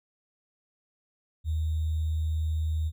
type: tone with sample-and-hold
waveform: sine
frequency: 79 Hz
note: D#2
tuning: 27 cents sharp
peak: -25 dBFS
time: 1.44-2.92 s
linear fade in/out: 50 ms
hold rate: 3675 Hz
effects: none